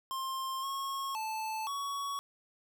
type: tone with pitch steps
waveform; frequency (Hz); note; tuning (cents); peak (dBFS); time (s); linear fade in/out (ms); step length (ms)
square; 1059 / 1090 / 876 / 1120; C6 / C#6 / A5 / C#6; +21 / -29 / -8 / +18; -35; 0.11-2.19; 0; 520
effects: 12-bit